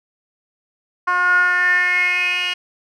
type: tone with band-pass filter sweep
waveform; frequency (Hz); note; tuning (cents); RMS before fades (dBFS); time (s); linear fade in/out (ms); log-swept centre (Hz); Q
10% pulse; 358.9; F4; +47; -17; 1.07-2.54; 10; 1200 to 3000; 7.4
effects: none